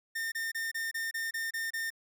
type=tone bursts; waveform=45% pulse; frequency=1814 Hz; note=A#6; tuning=48 cents flat; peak=-32 dBFS; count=9; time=0.15-1.904 s; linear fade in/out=10 ms; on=170 ms; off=28 ms; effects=none